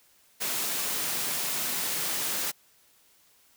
white high-pass noise, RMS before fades -30 dBFS, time 0.4-2.52 s, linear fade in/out 20 ms, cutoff 120 Hz, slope 48 dB/octave, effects white hiss -62 dBFS RMS until 3.56 s

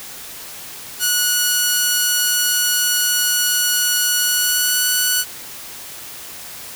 5% pulse tone with pitch glide, 1463 to 1480.9 Hz, F#6 to F#6, -20 to +1 cents, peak -4 dBFS, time 0.99-5.25 s, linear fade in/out 50 ms, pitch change +21 cents, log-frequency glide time 4.19-4.88 s, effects white hiss -34 dBFS RMS until 6.75 s

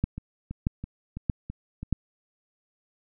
two click trains, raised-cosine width 5 ms, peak -11 / -22 dBFS, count 4 / 6, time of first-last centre 0.04-1.927 / 0.18-1.83 s, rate 1.59 / 3.03 Hz, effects none

